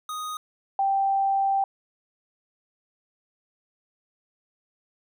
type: tone pair in turn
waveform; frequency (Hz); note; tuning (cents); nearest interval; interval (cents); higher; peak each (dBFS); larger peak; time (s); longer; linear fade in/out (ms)
square / sine; 1244.5 / 783.6; D#6 / G5; 0 / -1; minor sixth; 801; first; -31 / -20; second; 0.09-0.37 / 0.79-1.64; second; 2
effects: none